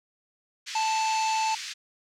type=band-pass noise; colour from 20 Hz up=white; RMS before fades=-37 dBFS; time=0.66-1.74 s; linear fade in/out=20 ms; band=1700 to 5900 Hz; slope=24 dB/octave
type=harmonic tone; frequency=880 Hz; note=A5; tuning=in tune; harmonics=1 / 3 / 5 / 7 / 8; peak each=-24 / -34 / -38 / -41 / -42 dBFS; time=0.75-1.55 s; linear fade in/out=5 ms
effects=none